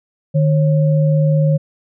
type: tone pair together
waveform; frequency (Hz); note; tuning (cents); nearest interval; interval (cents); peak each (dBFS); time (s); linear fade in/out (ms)
sine; 152.5 / 543.4; D#3 / C#5; -34 / -35; octave + minor seventh; 2199; -11 / -20; 0.34-1.58; 20
effects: none

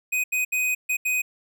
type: tone bursts at uneven times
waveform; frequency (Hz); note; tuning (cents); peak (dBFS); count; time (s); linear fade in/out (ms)
square; 2500; D#7; +8; -22; 5; 0.12-0.24 / 0.32-0.45 / 0.52-0.75 / 0.89-0.97 / 1.05-1.22; 10
effects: none

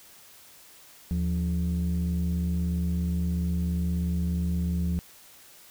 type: tone pair together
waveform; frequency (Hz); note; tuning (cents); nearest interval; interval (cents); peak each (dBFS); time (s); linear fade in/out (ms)
sine; 77.68 / 174.61; D#2 / F3; -2 / 0; octave + major second; 1402; -25; 1.11-4.99; 0
effects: tanh soft clip ceiling -21 dBFS + white hiss -52 dBFS RMS until 5.7 s

